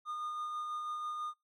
triangle tone with tremolo, 1221 Hz, D#6, 33 cents flat, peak -34 dBFS, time 0.05-1.34 s, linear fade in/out 50 ms, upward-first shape sine, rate 6.1 Hz, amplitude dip 25%, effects noise-tail reverb RT60 0.2 s tail -21 dB re dry

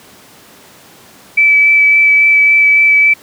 sine tone with vibrato, 2306 Hz, D7, 32 cents flat, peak -5 dBFS, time 1.37-3.14 s, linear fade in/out 10 ms, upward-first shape sine, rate 3.6 Hz, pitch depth 10 cents each way, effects pink hiss -40 dBFS RMS until 3.22 s + high-pass 150 Hz 12 dB/octave

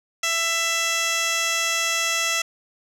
15% pulse tone with band-pass filter, 665 Hz, E5, 15 cents sharp, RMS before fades -23 dBFS, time 0.23-2.42 s, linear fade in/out 5 ms, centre 4800 Hz, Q 1.2, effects none

